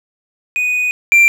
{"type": "tone pair in turn", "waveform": "triangle", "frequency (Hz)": [2483, 2363], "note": ["D#7", "D7"], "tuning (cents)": [-4, 10], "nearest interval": "minor second", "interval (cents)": 86, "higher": "first", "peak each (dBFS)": [-12, -4], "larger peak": "second", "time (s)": [[0.56, 0.91], [1.12, 1.28]], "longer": "first", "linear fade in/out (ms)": 0, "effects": []}